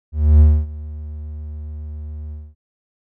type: tone with ADSR envelope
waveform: triangle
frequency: 75.6 Hz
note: D#2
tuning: 49 cents flat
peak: -3 dBFS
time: 0.12-2.55 s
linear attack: 280 ms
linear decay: 260 ms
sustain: -22 dB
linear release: 230 ms
effects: none